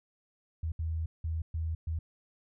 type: tone bursts at uneven times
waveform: sine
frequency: 80.8 Hz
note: E2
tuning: 34 cents flat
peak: -30 dBFS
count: 5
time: 0.63-0.72 / 0.79-1.06 / 1.24-1.42 / 1.54-1.75 / 1.87-1.99 s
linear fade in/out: 5 ms
effects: none